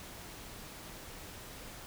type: silence
effects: pink hiss -48 dBFS RMS until 1.86 s